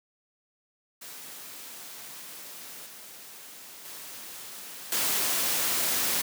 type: noise with level steps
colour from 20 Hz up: white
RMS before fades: -43 / -46 / -42 / -27 dBFS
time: 1.01-6.22 s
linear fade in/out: 10 ms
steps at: 2.86 / 3.85 / 4.92 s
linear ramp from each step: 2 ms
effects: high-pass 150 Hz 12 dB/octave